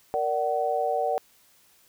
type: chord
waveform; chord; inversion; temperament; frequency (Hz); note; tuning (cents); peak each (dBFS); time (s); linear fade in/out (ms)
sine; Bb augmented; none; equal with one note detuned; 466.2 / 587.3 / 752.5; Bb4 / D5 / F#5; 0 / 0 / +29; -29 / -28 / -26; 0.14-1.18; 0
effects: white hiss -60 dBFS RMS until 1.88 s